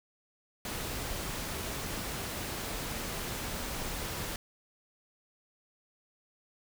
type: noise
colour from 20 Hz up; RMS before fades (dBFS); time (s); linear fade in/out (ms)
pink; -37; 0.65-4.36; 2
effects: none